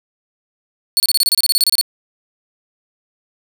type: tone bursts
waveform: sawtooth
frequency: 4416 Hz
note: C#8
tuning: 7 cents flat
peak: -8 dBFS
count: 15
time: 0.97-1.812 s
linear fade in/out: 0 ms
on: 30 ms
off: 28 ms
effects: none